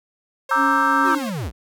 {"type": "tone", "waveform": "sawtooth", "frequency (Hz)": 537, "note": "C5", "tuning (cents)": 45, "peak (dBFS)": -26, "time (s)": [0.49, 1.3], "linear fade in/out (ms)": 5}
{"type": "chord", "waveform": "sine", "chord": "E half-diminished seventh", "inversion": "second", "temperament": "equal", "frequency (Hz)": [932.3, 1174.7, 1318.5, 1568], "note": ["Bb5", "D6", "E6", "G6"], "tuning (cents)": [0, 0, 0, 0], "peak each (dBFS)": -21, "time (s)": [0.51, 1.15], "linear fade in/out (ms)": 2}
{"type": "tone with tremolo", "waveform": "sine", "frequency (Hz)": 277.2, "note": "C#4", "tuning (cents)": 0, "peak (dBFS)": -21, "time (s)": [0.55, 1.23], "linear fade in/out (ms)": 50, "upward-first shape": "triangle", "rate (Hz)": 2.6, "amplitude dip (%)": 45}
{"type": "linear sweep", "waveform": "square", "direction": "down", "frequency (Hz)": [400.6, 43.85], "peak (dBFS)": -25, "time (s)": [1.03, 1.52], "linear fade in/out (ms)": 50}
{"effects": []}